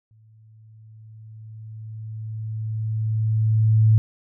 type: tone with exponential growth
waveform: sine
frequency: 109.7 Hz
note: A2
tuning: 5 cents flat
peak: -11 dBFS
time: 0.11-3.98 s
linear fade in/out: 0 ms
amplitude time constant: 840 ms
effects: none